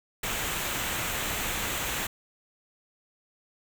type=noise with comb filter; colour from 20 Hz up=pink; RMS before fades=-31 dBFS; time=0.23-2.07 s; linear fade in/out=5 ms; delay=0.2 ms; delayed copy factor=-0.5; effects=none